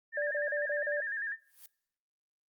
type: tone with vibrato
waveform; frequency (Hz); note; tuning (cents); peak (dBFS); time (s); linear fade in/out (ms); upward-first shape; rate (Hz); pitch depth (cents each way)
sine; 1721; A6; -39; -33; 0.12-1.37; 50; square; 10; 73
type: tone bursts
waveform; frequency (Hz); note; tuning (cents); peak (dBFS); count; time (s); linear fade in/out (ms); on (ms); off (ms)
sine; 586; D5; -4; -31; 5; 0.17-1.006; 5; 140; 34
type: noise with exponential growth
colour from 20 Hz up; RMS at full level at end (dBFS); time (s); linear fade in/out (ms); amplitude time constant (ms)
blue; -48; 1.38-1.66; 2; 60
effects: noise-tail reverb RT60 0.8 s tail -23 dB re dry + Opus 48 kbps